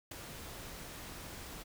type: noise with ADSR envelope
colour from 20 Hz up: pink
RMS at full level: -40 dBFS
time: 0.11-1.64 s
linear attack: 8 ms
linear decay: 5 ms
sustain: -7 dB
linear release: 26 ms
effects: none